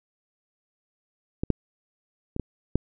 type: clicks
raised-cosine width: 3 ms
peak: -13 / -7 / -18 / -14 / -8 dBFS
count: 5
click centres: 1.435 / 1.503 / 2.364 / 2.397 / 2.756 s
effects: none